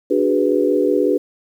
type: chord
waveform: sine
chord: G# half-diminished seventh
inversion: second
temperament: equal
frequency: 293.7 / 370 / 415.3 / 493.9 Hz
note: D4 / F#4 / G#4 / B4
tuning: 0 / 0 / 0 / 0 cents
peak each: -19 dBFS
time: 0.1-1.18 s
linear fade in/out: 10 ms
effects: 8-bit